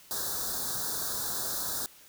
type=band-stop noise; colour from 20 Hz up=white; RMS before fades=-33 dBFS; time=0.11-1.86 s; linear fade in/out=0 ms; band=1700 to 3600 Hz; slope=96 dB/octave; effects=white hiss -55 dBFS RMS until 2.08 s